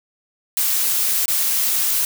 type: noise with dropouts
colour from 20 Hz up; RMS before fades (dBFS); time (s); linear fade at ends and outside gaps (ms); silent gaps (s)
blue; -19; 0.57-2.05; 2; 1.257-1.28
effects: none